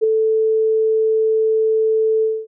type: tone with ADSR envelope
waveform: sine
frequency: 440 Hz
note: A4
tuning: in tune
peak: -9 dBFS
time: 0.01-2.47 s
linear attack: 29 ms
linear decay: 4 ms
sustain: -4 dB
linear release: 240 ms
effects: none